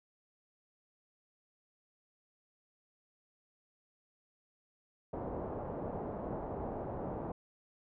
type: low-pass noise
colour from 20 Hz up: white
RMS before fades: -40 dBFS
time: 5.13-7.32 s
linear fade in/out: 5 ms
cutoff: 780 Hz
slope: 24 dB/octave
effects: none